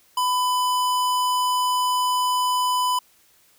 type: tone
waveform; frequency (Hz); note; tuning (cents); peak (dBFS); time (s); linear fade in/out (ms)
square; 1000; B5; +21; -20; 0.17-2.99; 5
effects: white hiss -58 dBFS RMS until 3.58 s